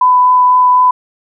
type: tone with vibrato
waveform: sine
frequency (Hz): 1000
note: B5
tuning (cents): +21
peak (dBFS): -5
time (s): 0.01-0.91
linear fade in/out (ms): 5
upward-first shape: triangle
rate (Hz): 4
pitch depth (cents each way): 9
effects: none